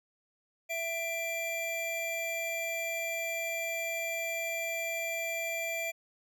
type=tone pair together; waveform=square; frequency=666 / 2364 Hz; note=E5 / D7; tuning=+18 / +11 cents; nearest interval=octave + minor seventh; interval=2193 cents; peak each=-37 / -35 dBFS; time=0.69-5.92 s; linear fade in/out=20 ms; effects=none